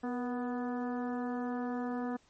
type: harmonic tone with a mistuned harmonic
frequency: 246.9 Hz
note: B3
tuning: in tune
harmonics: 1 / 2 / 3 / 4 / 5 / 6 / 7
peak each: -34 / -41 / -42 / -47 / -48 / -52 / -51 dBFS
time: 0.03-2.17 s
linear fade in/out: 10 ms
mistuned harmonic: 2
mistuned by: -41 cents
effects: pink hiss -67 dBFS RMS until 2.29 s + MP3 32 kbps